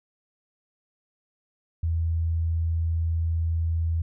sine tone, 82.41 Hz, E2, in tune, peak -22 dBFS, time 1.83-4.02 s, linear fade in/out 5 ms, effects none

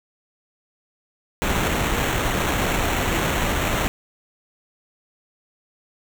pink noise with sample-and-hold, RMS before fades -22 dBFS, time 1.42-3.88 s, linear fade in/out 0 ms, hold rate 4900 Hz, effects none

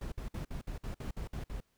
brown noise bursts, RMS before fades -39 dBFS, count 10, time 0.01-1.605 s, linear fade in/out 5 ms, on 110 ms, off 55 ms, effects pink hiss -75 dBFS RMS until 1.77 s

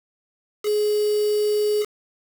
sine tone with quantisation, 419.9 Hz, G#4, 19 cents sharp, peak -18 dBFS, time 0.63-1.86 s, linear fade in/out 50 ms, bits 5, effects none

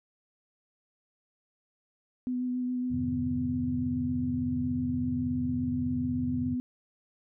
sine tone with vibrato, 250 Hz, B3, 21 cents sharp, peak -28 dBFS, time 2.27-6.6 s, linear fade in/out 0 ms, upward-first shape sine, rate 7.2 Hz, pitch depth 14 cents each way
sine chord, F minor seventh, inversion none, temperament equal with one note detuned, 87.31 / 103.83 / 130.81 / 152.36 Hz, F2 / Ab2 / C3 / Eb3, 0 / 0 / 0 / -36 cents, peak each -37 / -41 / -39 / -39 dBFS, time 2.9-6.56 s, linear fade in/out 20 ms
effects none

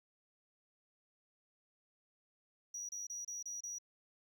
triangle tone bursts, 5800 Hz, F#8, 35 cents flat, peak -40 dBFS, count 6, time 2.74-3.785 s, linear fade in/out 5 ms, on 150 ms, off 29 ms, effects none

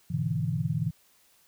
sine chord, E dominant seventh, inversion first, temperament equal, 103.83 / 123.47 / 146.83 / 164.81 Hz, G#2 / B2 / D3 / E3, 0 / 0 / 0 / 0 cents, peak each -34 / -32 / -31 / -30 dBFS, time 0.1-0.91 s, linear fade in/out 10 ms, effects white hiss -63 dBFS RMS until 1.47 s

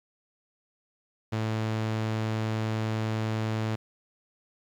sawtooth tone, 110 Hz, A2, in tune, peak -23 dBFS, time 1.32-3.76 s, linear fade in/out 10 ms, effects low-pass 5000 Hz 12 dB/octave + 10-bit

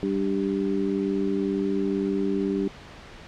harmonic tone, 98 Hz, G2, in tune, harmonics 2 / 3 / 4, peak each -27 / -27 / -27 dBFS, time 0.03-2.68 s, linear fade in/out 0 ms, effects pink hiss -44 dBFS RMS until 3.27 s + low-pass 4000 Hz 12 dB/octave

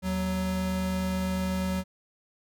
square tone pair together, 78.4 / 186.47 Hz, D#2 / F#3, +14 / +14 cents, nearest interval octave + minor third, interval 1500 cents, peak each -35 / -28 dBFS, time 0.02-1.84 s, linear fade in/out 50 ms, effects none

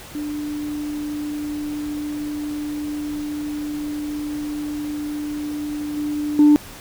sine tone with level steps, 296.7 Hz, D4, 18 cents sharp, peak -24 / -21 / -7 dBFS, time 0.15-6.56 s, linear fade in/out 0 ms, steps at 5.97 / 6.39 s, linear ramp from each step 2 ms, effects tanh soft clip ceiling -6 dBFS + pink hiss -39 dBFS RMS until 6.8 s

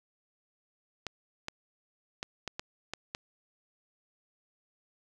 clicks, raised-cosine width 0.2 ms, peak -18 dBFS, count 7, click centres 1.067 / 1.484 / 2.229 / 2.477 / 2.595 / 2.936 / 3.149 s, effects none

